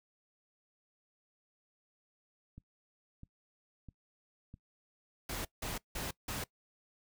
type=click train; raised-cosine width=5 ms; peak=-37 dBFS; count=4; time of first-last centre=2.58-4.541 s; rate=1.53 Hz
type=noise bursts; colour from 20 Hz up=pink; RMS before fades=-39 dBFS; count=4; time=5.29-6.44 s; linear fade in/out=5 ms; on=160 ms; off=170 ms
effects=noise-tail reverb RT60 0.1 s tail -21 dB re dry